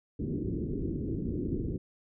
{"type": "low-pass noise", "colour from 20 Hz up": "white", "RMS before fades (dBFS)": -33, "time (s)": [0.19, 1.78], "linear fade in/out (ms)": 10, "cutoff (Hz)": 380, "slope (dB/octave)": 48, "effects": []}